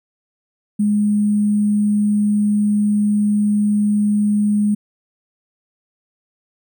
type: tone with sample-and-hold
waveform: sine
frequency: 208.1 Hz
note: G#3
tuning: 4 cents sharp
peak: -13 dBFS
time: 0.79-4.75 s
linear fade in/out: 10 ms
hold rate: 8820 Hz
effects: none